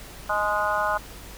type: harmonic tone with a mistuned harmonic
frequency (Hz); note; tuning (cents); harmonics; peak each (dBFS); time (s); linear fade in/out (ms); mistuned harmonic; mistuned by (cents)
207.7; G#3; 0; 3 / 4 / 5 / 6 / 7; -28 / -28 / -28 / -28 / -28; 0.29-0.98; 10; 4; +22
effects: added 50 Hz sine -44 dBFS peak until 1.37 s + pink hiss -43 dBFS RMS until 1.37 s